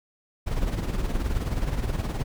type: noise with tremolo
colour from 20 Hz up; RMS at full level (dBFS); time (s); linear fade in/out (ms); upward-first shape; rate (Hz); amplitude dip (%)
brown; -24; 0.46-2.24; 20; sine; 19; 60
effects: none